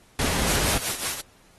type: noise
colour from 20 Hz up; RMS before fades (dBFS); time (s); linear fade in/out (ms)
pink; -25; 0.19-0.78; 2
type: noise with tremolo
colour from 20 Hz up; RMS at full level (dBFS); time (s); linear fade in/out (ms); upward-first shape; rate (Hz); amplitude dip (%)
white; -25; 0.47-1.21; 5; triangle; 5.4; 75
effects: pink hiss -57 dBFS RMS until 1.58 s + AAC 32 kbps